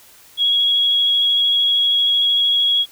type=tone with vibrato; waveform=sine; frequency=3322 Hz; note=G#7; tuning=in tune; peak=-13 dBFS; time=0.37-2.86 s; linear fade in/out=50 ms; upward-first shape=square; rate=13 Hz; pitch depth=8 cents each way; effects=white hiss -47 dBFS RMS until 2.91 s